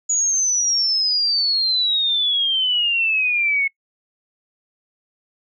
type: exponential sweep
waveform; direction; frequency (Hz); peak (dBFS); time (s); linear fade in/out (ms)
sine; down; 6870 to 2184; -16; 0.09-3.68; 10
effects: noise-tail reverb RT60 0.1 s tail -25 dB re dry